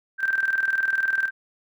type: tone with tremolo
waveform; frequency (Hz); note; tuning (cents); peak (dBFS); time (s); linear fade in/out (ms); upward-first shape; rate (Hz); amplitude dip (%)
sine; 1568; G6; 0; -18; 0.18-1.31; 50; square; 20; 65
effects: none